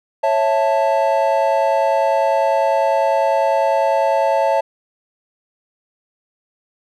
triangle chord, A major, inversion first, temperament just, 550 / 660 / 880 Hz, C#5 / E5 / A5, -14 / +2 / 0 cents, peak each -16 dBFS, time 0.23-4.61 s, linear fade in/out 10 ms, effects none

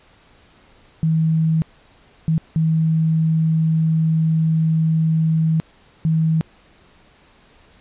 sine tone bursts at uneven times, 160.3 Hz, E3, 48 cents flat, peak -14 dBFS, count 4, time 1.03-1.62 / 2.28-2.38 / 2.56-5.6 / 6.05-6.41 s, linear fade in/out 0 ms, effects pink hiss -52 dBFS RMS until 7.8 s + resampled to 8000 Hz

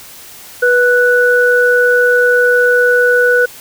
sine tone pair together, 489.5 / 1480 Hz, B4 / F#6, -15 / 0 cents, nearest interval octave + perfect fifth, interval 1915 cents, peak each -10 dBFS, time 0.62-3.46 s, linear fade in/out 10 ms, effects white hiss -35 dBFS RMS until 3.6 s

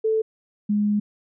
sine tone pair in turn, 440 / 207.7 Hz, A4 / G#3, 0 / 0 cents, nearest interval octave + minor second, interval 1300 cents, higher first, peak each -18 dBFS, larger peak neither, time 0.04-0.22 / 0.69-1 s, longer second, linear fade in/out 10 ms, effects none

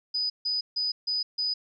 sine tone bursts, 4978 Hz, D#8, in tune, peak -25 dBFS, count 5, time 0.14-1.54 s, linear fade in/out 10 ms, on 160 ms, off 150 ms, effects none

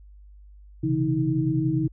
sine tone cluster, 127.2 / 137.9 / 164.3 / 317 Hz, C3 / C#3 / E3 / D#4, -48 / -9 / -5 / +32 cents, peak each -30 / -25 / -29 / -24 dBFS, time 0.83-1.88 s, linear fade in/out 10 ms, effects added 50 Hz sine -45 dBFS peak until 1.92 s

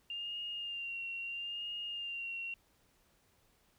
sine tone with vibrato, 2794 Hz, F7, in tune, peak -38 dBFS, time 0.1-2.54 s, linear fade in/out 2 ms, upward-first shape sine, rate 0.76 Hz, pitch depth 35 cents each way, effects pink hiss -71 dBFS RMS until 3.78 s

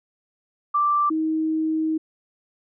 sine tone pair in turn, 1174.7 / 316.2 Hz, D6 / D#4, 0 / +28 cents, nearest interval octave + major seventh, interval 2272 cents, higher first, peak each -17 / -20 dBFS, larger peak first, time 0.74-1.1 / 1.1-1.98 s, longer second, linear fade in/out 10 ms, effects none

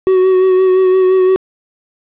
triangle tone with vibrato, 373.7 Hz, F#4, 17 cents sharp, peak -5 dBFS, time 0.07-1.36 s, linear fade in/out 0 ms, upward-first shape sine, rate 5.8 Hz, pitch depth 23 cents each way, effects resampled to 8000 Hz + 7-bit

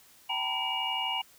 sine tone cluster, 772 / 905 / 977 / 2304 / 2857 Hz, G5 / A5 / B5 / D7 / F7, -27 / +48 / -19 / -34 / +39 cents, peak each -37 / -36 / -38 / -38 / -31 dBFS, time 0.29-1.22 s, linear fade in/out 10 ms, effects white hiss -58 dBFS RMS until 1.38 s

